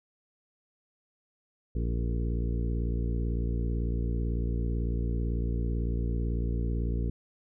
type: harmonic tone with a mistuned harmonic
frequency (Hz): 58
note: A#1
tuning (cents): -8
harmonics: 1 / 2 / 3 / 4 / 5 / 6 / 7 / 8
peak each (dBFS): -28 / -34 / -38 / -40 / -42 / -44 / -45 / -46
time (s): 1.75-7.1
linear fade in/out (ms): 5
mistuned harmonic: 7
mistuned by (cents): +39
effects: none